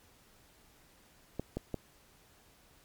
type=clicks; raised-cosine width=2 ms; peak=-21 dBFS; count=3; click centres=1.396 / 1.57 / 1.743 s; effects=pink hiss -63 dBFS RMS until 2.84 s + MP3 96 kbps